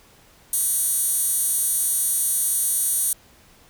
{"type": "tone with high-pass filter", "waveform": "15% pulse", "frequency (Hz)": 380.2, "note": "F#4", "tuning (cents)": 47, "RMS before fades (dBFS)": -22, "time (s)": [0.53, 3.13], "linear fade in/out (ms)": 2, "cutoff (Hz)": 10000, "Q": 4.3, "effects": ["pink hiss -53 dBFS RMS until 3.69 s"]}